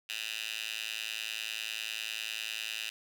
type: tone with high-pass filter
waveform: 10% pulse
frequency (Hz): 110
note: A2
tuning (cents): 0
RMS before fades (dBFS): -38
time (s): 0.09-2.9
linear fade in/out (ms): 5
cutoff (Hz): 2800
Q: 3.1
effects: none